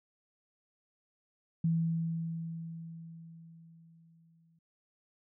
sine tone with exponential decay, 164.81 Hz, E3, in tune, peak -25 dBFS, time 1.64-4.59 s, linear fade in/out 5 ms, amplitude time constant 640 ms, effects none

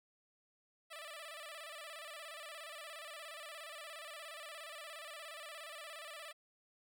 10% pulse tone with vibrato, 622.3 Hz, D#5, in tune, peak -39 dBFS, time 0.9-6.33 s, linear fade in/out 20 ms, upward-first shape square, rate 17 Hz, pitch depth 90 cents each way, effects none

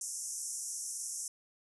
pink band-pass noise, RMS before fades -40 dBFS, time 0.01-1.28 s, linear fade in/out 2 ms, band 5600 to 11000 Hz, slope 96 dB/octave, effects none

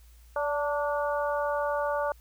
harmonic tone with a mistuned harmonic, 290 Hz, D4, 22 cents flat, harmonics 2 / 3 / 4 / 5, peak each -28 / -32 / -34 / -36 dBFS, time 0.36-2.12 s, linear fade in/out 2 ms, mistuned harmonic 3, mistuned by +35 cents, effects added 58 Hz sine -51 dBFS peak until 2.2 s + white hiss -63 dBFS RMS until 2.2 s

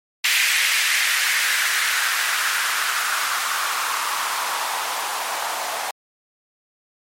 blue noise with band-pass filter sweep, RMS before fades -22 dBFS, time 0.24-5.91 s, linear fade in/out 5 ms, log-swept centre 2200 to 770 Hz, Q 2.6, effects MP3 64 kbps

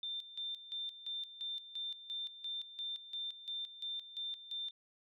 sine tone with tremolo, 3580 Hz, A7, 29 cents sharp, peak -38 dBFS, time 0.03-4.71 s, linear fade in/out 2 ms, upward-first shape square, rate 2.9 Hz, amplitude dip 75%, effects none

